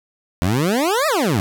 20% pulse exponential two-way sweep, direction up then down, 80.9 to 659.3 to 89.2 Hz, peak -11 dBFS, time 0.42-1.4 s, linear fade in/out 0 ms, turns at 1.07 s, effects none

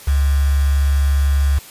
sine tone with quantisation, 70 Hz, C#2, 18 cents sharp, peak -12 dBFS, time 0.07-1.59 s, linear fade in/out 10 ms, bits 5, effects white hiss -39 dBFS RMS until 1.7 s + resampled to 32000 Hz

